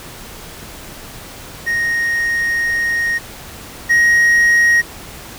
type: tone pair in turn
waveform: triangle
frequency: 1864.7 / 1882 Hz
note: A#6 / A#6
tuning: 0 / +16 cents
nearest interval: unison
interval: 16 cents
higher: second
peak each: -13 / -7 dBFS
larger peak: second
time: 1.66-3.19 / 3.89-4.82 s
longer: first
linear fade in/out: 20 ms
effects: pink hiss -34 dBFS RMS until 5.38 s